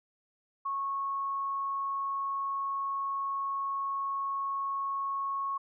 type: tone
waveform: sine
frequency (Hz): 1100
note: C#6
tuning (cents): -14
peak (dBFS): -30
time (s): 0.65-5.58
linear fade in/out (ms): 10
effects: none